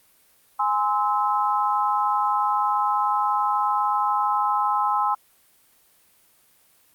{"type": "chord", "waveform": "sine", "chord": "Ab augmented", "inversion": "none", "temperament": "just", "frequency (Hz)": [830.6, 1038.3, 1297.8], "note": ["Ab5", "C6", "E6"], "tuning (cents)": [0, -14, -27], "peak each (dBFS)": [-23, -23, -25], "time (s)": [0.59, 5.15], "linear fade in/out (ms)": 10, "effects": ["white hiss -59 dBFS RMS until 6.94 s", "Opus 32 kbps"]}